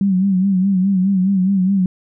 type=tone with vibrato; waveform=sine; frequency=190.8 Hz; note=G3; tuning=47 cents flat; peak=-12 dBFS; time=0.01-1.86 s; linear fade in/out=2 ms; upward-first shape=sine; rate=4.8 Hz; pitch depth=79 cents each way; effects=none